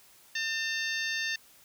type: harmonic tone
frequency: 900 Hz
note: A5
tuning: 39 cents sharp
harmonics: 2 / 3 / 4 / 5 / 6 / 7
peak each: -32 / -36 / -38 / -40 / -42 / -43 dBFS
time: 0.35-1.36 s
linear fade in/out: 5 ms
effects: white hiss -58 dBFS RMS until 1.64 s